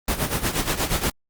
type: noise with tremolo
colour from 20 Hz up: pink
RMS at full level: -21 dBFS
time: 0.08-1.1 s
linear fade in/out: 2 ms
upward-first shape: sine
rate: 8.4 Hz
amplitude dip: 75%
effects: Opus 24 kbps